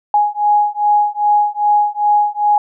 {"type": "beating tone pair", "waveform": "sine", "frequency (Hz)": [830.6, 833.1], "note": ["G#5", "G#5"], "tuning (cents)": [0, 5], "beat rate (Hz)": 2.5, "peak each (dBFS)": -14, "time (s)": [0.14, 2.58], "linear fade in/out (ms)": 2, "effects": []}